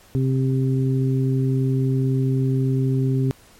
harmonic tone, 132 Hz, C3, 16 cents sharp, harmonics 1 / 2 / 3, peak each -18 / -24 / -28 dBFS, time 0.15-3.31 s, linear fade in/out 0 ms, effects pink hiss -51 dBFS RMS until 3.59 s + MP3 64 kbps

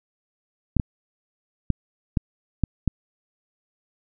clicks, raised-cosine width 5 ms, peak -7 dBFS, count 6, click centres 0.767 / 0.798 / 1.703 / 2.172 / 2.637 / 2.877 s, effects none

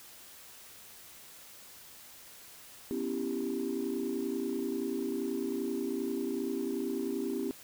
sine chord, C# half-diminished seventh, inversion third, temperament equal, 246.9 / 277.2 / 329.6 / 392 Hz, B3 / C#4 / E4 / G4, 0 / 0 / 0 / 0 cents, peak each -36 / -36 / -37 / -35 dBFS, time 2.91-7.51 s, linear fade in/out 0 ms, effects tanh soft clip ceiling -24 dBFS + white hiss -52 dBFS RMS until 7.63 s

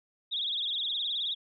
sine tone with vibrato, 3520 Hz, A7, in tune, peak -29 dBFS, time 0.31-1.35 s, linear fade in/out 20 ms, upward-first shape triangle, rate 19 Hz, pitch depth 170 cents each way, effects none

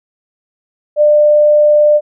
sine tone, 597 Hz, D5, 28 cents sharp, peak -5 dBFS, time 0.96-2.01 s, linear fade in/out 50 ms, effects none

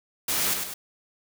white noise with echo, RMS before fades -26 dBFS, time 0.28-0.54 s, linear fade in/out 5 ms, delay 100 ms, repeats 2, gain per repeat -5 dB, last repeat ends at 0.74 s, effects none

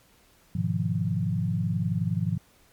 sine chord, F half-diminished seventh, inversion first, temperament equal, 103.83 / 123.47 / 155.56 / 174.61 Hz, Ab2 / Cb3 / Eb3 / F3, 0 / 0 / 0 / 0 cents, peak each -29 / -31 / -30 / -28 dBFS, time 0.55-2.38 s, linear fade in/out 5 ms, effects pink hiss -60 dBFS RMS until 2.72 s + MP3 96 kbps

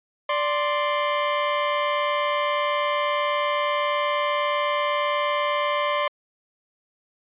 sawtooth tone pair together, 587.3 / 1046.4 Hz, D5 / C6, 0 / 0 cents, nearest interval minor seventh, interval 1000 cents, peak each -20 dBFS, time 0.29-6.08 s, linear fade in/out 5 ms, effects resampled to 8000 Hz

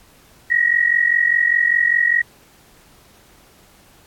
sine tone pair together, 1877 / 1922 Hz, A#6 / B6, +11 / -48 cents, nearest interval unison, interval 41 cents, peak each -16 dBFS, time 0.5-2.22 s, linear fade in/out 10 ms, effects pink hiss -51 dBFS RMS until 4.06 s + AAC 64 kbps

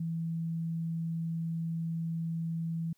sine tone, 164.81 Hz, E3, in tune, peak -31 dBFS, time 0-2.93 s, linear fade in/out 5 ms, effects white hiss -73 dBFS RMS until 2.97 s

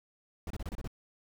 brown noise bursts, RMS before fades -37 dBFS, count 7, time 0.47-0.876 s, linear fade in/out 2 ms, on 34 ms, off 28 ms, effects none

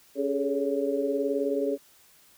sine tone cluster, 279.1 / 411.4 / 430.3 / 561 Hz, C#4 / G#4 / A4 / C#5, +12 / -16 / -39 / +21 cents, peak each -30 dBFS, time 0.15-1.78 s, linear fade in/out 50 ms, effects white hiss -58 dBFS RMS until 2.37 s

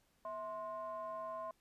triangle ring-modulated tone, 200.4 Hz, G3, 38 cents sharp, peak -36 dBFS, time 0.25-1.51 s, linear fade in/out 2 ms, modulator 850 Hz, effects pink hiss -75 dBFS RMS until 1.6 s + resampled to 32000 Hz

